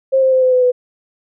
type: tone with pitch steps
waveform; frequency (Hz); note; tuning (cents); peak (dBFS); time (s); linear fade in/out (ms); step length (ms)
sine; 532 / 525 / 518.1 / 511.2 / 504.5 / 497.8; C5 / C5 / C5 / C5 / B4 / B4; +29 / +6 / -17 / -40 / +37 / +14; -9; 0.12-0.72; 20; 100
effects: none